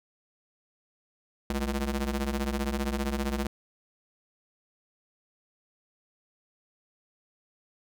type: ring-modulated tone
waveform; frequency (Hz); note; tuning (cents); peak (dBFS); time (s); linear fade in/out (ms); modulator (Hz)
sawtooth; 137.6; C#3; -12; -21; 1.5-3.47; 2; 76.4
effects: none